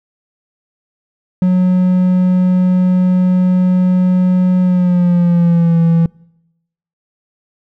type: tone with pitch glide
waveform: triangle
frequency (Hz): 182.7 to 166.57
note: F#3 to E3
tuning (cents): -22 to +18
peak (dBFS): -6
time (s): 1.42-6.06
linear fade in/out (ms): 2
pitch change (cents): -160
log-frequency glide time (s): 4.61-5.79
effects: noise-tail reverb RT60 0.9 s tail -26 dB re dry